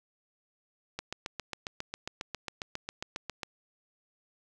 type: click train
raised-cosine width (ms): 0.2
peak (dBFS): -18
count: 19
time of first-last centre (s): 0.99-3.432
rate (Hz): 7.37
effects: none